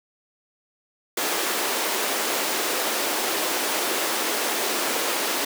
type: high-pass noise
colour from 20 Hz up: pink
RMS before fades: -25 dBFS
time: 1.17-5.45 s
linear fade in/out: 5 ms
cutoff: 310 Hz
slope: 24 dB/octave
effects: none